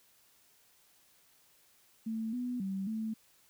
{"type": "tone with pitch steps", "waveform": "sine", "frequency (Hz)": [222.8, 247.2, 193, 220.3], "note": ["A3", "B3", "G3", "A3"], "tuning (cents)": [22, 2, -27, 2], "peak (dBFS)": -33, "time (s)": [2.06, 3.14], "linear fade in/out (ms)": 10, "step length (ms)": 270, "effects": ["white hiss -66 dBFS RMS until 3.49 s"]}